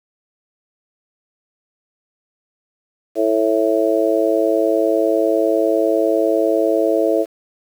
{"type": "harmonic tone", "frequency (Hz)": 110, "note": "A2", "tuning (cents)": 0, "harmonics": [3, 4, 5, 6], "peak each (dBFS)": [-19, -19, -19, -19], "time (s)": [3.15, 7.26], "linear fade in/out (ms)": 50, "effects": ["7-bit"]}